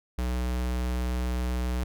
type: tone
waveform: square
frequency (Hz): 61.74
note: B1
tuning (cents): 0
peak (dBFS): -27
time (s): 0.18-1.84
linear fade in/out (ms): 5
effects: none